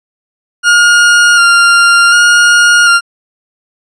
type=tone with vibrato; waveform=40% pulse; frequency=1410 Hz; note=F6; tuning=16 cents sharp; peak=-3 dBFS; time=0.63-3.01 s; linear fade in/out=50 ms; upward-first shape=square; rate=0.67 Hz; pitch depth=19 cents each way; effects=resampled to 22050 Hz